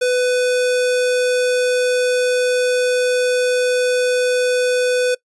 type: tone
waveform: square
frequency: 498.8 Hz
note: B4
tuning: 17 cents sharp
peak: -15 dBFS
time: 0.01-5.15 s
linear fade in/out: 10 ms
effects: noise-tail reverb RT60 0.1 s tail -22 dB re dry + resampled to 24000 Hz